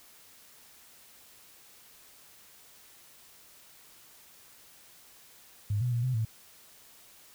sine tone with pitch steps, 103.2 / 123.4 / 118.8 / 128.3 / 111.5 Hz, G#2 / B2 / A#2 / C3 / A2, -10 / -1 / +33 / -34 / +23 cents, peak -26 dBFS, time 5.7-6.25 s, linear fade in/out 5 ms, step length 110 ms, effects white hiss -56 dBFS RMS until 7.34 s

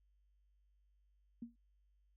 sine tone with exponential decay, 234.6 Hz, A#3, 11 cents sharp, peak -40 dBFS, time 1.42-1.56 s, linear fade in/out 5 ms, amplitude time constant 30 ms, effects added 50 Hz sine -70 dBFS peak until 2.16 s

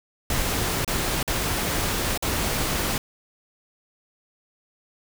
pink noise with dropouts, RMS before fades -25 dBFS, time 0.3-2.98 s, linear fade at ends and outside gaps 2 ms, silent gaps 0.847-0.877 / 1.229-1.277 / 2.176-2.224 s, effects none

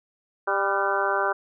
harmonic tone with a mistuned harmonic, 197.9 Hz, G3, 17 cents sharp, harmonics 2 / 3 / 4 / 5 / 6 / 7 / 8, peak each -29 / -29 / -29 / -29 / -29 / -29 / -29 dBFS, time 0.47-1.33 s, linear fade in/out 10 ms, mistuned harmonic 8, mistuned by -70 cents, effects none

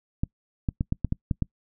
clicks, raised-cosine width 5 ms, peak -12 dBFS, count 8, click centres 0.235 / 0.688 / 0.809 / 0.924 / 1.047 / 1.124 / 1.312 / 1.423 s, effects noise-tail reverb RT60 0.1 s tail -25 dB re dry

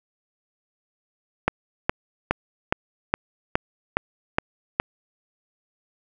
click train, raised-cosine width 0.5 ms, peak -3 dBFS, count 9, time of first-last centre 1.48-4.8 s, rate 2.41 Hz, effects none

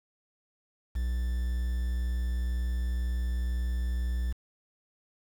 triangle tone with quantisation, 61 Hz, B1, 21 cents flat, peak -25 dBFS, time 0.95-4.33 s, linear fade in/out 10 ms, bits 8, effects none

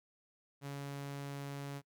sawtooth tone, 140.7 Hz, C#3, 26 cents sharp, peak -37 dBFS, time 0.61-1.82 s, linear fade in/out 50 ms, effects noise-tail reverb RT60 0.1 s tail -23 dB re dry

